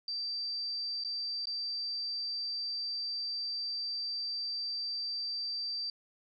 sine tone with dropouts, 4672 Hz, D8, 10 cents flat, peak -33 dBFS, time 0.08-5.9 s, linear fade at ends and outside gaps 2 ms, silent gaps 1.038-1.047 / 1.456-1.47 s, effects MP3 96 kbps

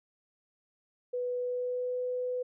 sine tone with pitch glide, 493.9 to 499.4 Hz, B4 to B4, 0 to +19 cents, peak -30 dBFS, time 1.13-2.43 s, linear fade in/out 10 ms, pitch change +19 cents, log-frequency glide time 1.39-1.99 s, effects none

